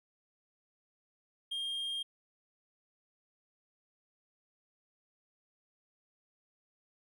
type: tone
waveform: triangle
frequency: 3217 Hz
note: G7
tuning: 44 cents sharp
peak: -33 dBFS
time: 1.51-2.03 s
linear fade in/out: 10 ms
effects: none